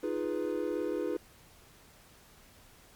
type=chord; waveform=triangle; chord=F half-diminished seventh; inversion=third; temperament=equal; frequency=311.1 / 349.2 / 415.3 / 493.9 Hz; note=Eb4 / F4 / Ab4 / Cb5; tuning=0 / 0 / 0 / 0 cents; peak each=-34 dBFS; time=0.03-1.17 s; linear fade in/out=5 ms; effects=pink hiss -58 dBFS RMS until 2.95 s + MP3 96 kbps